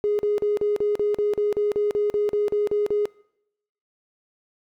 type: tone bursts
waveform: triangle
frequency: 415.3 Hz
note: G#4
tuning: in tune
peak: -15 dBFS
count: 16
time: 0.04-3.055 s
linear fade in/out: 0 ms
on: 150 ms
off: 41 ms
effects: noise-tail reverb RT60 0.8 s tail -26 dB re dry + tanh soft clip ceiling -17 dBFS